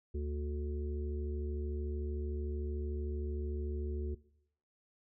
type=harmonic tone with a mistuned harmonic; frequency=73.42 Hz; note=D2; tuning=in tune; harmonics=1 / 3 / 5 / 6; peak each=-35 / -46 / -42 / -51 dBFS; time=0.14-4.15 s; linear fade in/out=10 ms; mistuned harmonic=3; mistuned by=+49 cents; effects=noise-tail reverb RT60 0.7 s tail -19 dB re dry